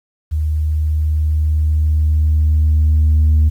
sine tone with level ramp, 76.9 Hz, D#2, 20 cents flat, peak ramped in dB -14 to -6 dBFS, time 0.31-3.5 s, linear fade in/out 20 ms, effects tanh soft clip ceiling -7 dBFS + 8-bit

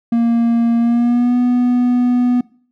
triangle tone with pitch glide, 233.1 to 246.1 Hz, A#3 to B3, 0 to -6 cents, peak -9 dBFS, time 0.12-2.41 s, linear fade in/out 5 ms, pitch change +94 cents, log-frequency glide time 0.78-1.37 s, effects noise-tail reverb RT60 0.5 s tail -22 dB re dry

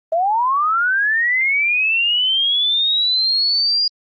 sine linear sweep, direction up, 631 to 4863 Hz, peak -14 dBFS, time 0.12-3.88 s, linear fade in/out 5 ms, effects Opus 24 kbps

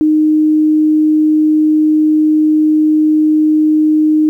sine tone, 308.1 Hz, D#4, 17 cents flat, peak -7 dBFS, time 0.01-4.29 s, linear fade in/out 0 ms, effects 8-bit

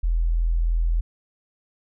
sine tone, 41.65 Hz, E1, 19 cents sharp, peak -18 dBFS, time 0.03-1.01 s, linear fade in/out 10 ms, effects none

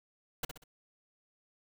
pink noise with echo, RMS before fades -33 dBFS, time 0.43-0.45 s, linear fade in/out 5 ms, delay 63 ms, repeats 3, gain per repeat -8 dB, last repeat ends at 0.639 s, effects none

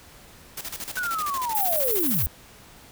white noise with tremolo, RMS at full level -33 dBFS, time 0.57-2.23 s, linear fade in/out 5 ms, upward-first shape square, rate 13 Hz, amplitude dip 75%
sine linear sweep, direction down, 1514 to 55 Hz, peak -25 dBFS, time 0.97-2.27 s, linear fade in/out 0 ms
white high-pass noise, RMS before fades -25 dBFS, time 1.55-2.26 s, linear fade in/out 0 ms, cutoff 12000 Hz, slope 24 dB/octave
effects pink hiss -49 dBFS RMS until 2.91 s

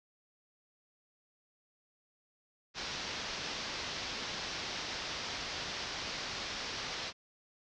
white low-pass noise, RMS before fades -40 dBFS, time 2.74-7.13 s, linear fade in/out 50 ms, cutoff 5700 Hz, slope 48 dB/octave, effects none

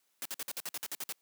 white noise bursts, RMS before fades -38 dBFS, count 11, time 0.22-1.124 s, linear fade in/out 0 ms, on 34 ms, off 53 ms, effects white hiss -75 dBFS RMS until 1.21 s + high-pass 200 Hz 12 dB/octave

